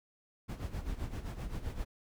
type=noise with tremolo; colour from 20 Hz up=brown; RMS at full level=-36 dBFS; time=0.48-1.85 s; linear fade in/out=20 ms; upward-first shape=sine; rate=7.7 Hz; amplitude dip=70%; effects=none